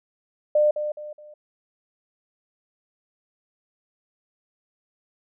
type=tone with echo; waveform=sine; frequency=600 Hz; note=D5; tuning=37 cents sharp; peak=-15 dBFS; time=0.55-0.71 s; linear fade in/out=5 ms; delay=210 ms; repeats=3; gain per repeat=-9 dB; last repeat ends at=1.34 s; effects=none